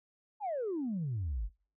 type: exponential sweep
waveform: sine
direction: down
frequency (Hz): 880 to 43.65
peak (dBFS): -31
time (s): 0.4-1.5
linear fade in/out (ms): 50
effects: noise-tail reverb RT60 0.4 s tail -25 dB re dry + tanh soft clip ceiling -29 dBFS